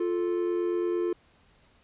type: tone pair together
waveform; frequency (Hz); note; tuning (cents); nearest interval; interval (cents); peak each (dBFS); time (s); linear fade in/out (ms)
triangle; 350 / 438.9; F4 / A4; +4 / -4; major third; 392; -24 / -30; 0-1.13; 5
effects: pink hiss -62 dBFS RMS until 1.83 s + resampled to 8000 Hz